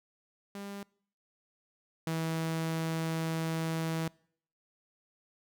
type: tone pair in turn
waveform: sawtooth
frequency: 200.2 / 162.31 Hz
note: G3 / E3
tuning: +37 / -27 cents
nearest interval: major third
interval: 364 cents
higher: first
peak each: -36 / -27 dBFS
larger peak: second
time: 0.55-0.83 / 2.07-4.08 s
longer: second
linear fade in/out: 2 ms
effects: noise-tail reverb RT60 0.6 s tail -25 dB re dry

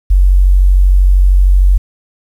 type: tone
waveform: sine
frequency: 46.52 Hz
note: F#1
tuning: 10 cents sharp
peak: -4 dBFS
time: 0.1-1.78 s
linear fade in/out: 10 ms
effects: 7-bit

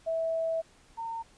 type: tone pair in turn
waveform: sine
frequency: 653 / 912.2 Hz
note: E5 / A#5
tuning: -17 / -38 cents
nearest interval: tritone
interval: 579 cents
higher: second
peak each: -27 / -33 dBFS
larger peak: first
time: 0.06-0.62 / 0.97-1.23 s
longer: first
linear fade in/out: 20 ms
effects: pink hiss -60 dBFS RMS until 1.37 s + resampled to 22050 Hz

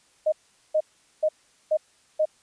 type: tone bursts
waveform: sine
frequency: 620 Hz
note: D#5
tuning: 6 cents flat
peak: -18 dBFS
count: 5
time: 0.26-2.255 s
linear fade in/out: 10 ms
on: 63 ms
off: 420 ms
effects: white hiss -61 dBFS RMS until 2.42 s + resampled to 22050 Hz

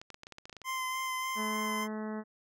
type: clicks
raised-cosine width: 0.2 ms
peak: -29 dBFS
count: 12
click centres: 0.015 / 0.103 / 0.144 / 0.234 / 0.269 / 0.323 / 0.384 / 0.455 / 0.496 / 0.528 / 0.567 / 0.617 s
type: tone with vibrato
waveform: 25% pulse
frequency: 1037 Hz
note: C6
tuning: 16 cents flat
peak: -29 dBFS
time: 0.64-1.88 s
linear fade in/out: 50 ms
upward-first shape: sine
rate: 3.4 Hz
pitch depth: 14 cents each way
type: harmonic tone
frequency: 215.5 Hz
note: A3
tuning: 36 cents flat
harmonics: 1 / 2 / 3 / 4 / 5 / 6 / 7 / 8 / 9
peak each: -36 / -42 / -46 / -48 / -50 / -52 / -53 / -54 / -55 dBFS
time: 1.35-2.24 s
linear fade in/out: 50 ms
effects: none

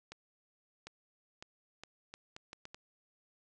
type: accelerating click train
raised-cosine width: 0.2 ms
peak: -29 dBFS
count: 9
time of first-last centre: 0.12-2.745 s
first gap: 750 ms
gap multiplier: 0.74
effects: resampled to 22050 Hz + 10-bit

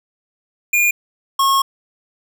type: tone pair in turn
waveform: square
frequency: 2422 / 1089.2 Hz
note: D#7 / C#6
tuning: -47 / -31 cents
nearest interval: octave + major second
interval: 1384 cents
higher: first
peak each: -13 / -13 dBFS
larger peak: neither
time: 0.73-0.91 / 1.39-1.62 s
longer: second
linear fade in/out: 5 ms
effects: none

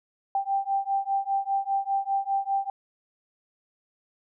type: beating tone pair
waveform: sine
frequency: 784 / 789 Hz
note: G5 / G5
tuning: 0 / +11 cents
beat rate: 5 Hz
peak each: -27 dBFS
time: 0.35-2.7 s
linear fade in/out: 2 ms
effects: none

